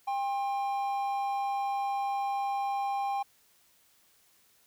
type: tone pair together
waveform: triangle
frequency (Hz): 798 / 1065.2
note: G5 / C6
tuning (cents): +31 / +31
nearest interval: perfect fourth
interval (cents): 500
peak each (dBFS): -27 / -37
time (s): 0.07-3.23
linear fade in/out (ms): 10
effects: white hiss -65 dBFS RMS until 4.66 s